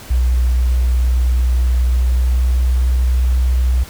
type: tone with pitch glide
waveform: sine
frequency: 61.74 to 62.64 Hz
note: B1 to B1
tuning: 0 to +25 cents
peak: -11 dBFS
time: 0.1-3.84 s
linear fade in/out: 10 ms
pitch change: +25 cents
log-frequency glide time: 1.79-2.62 s
effects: pink hiss -36 dBFS RMS until 3.89 s